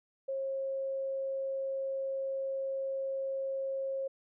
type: tone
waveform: sine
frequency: 539 Hz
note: C#5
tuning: 49 cents flat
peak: -32 dBFS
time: 0.28-4.08 s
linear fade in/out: 10 ms
effects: none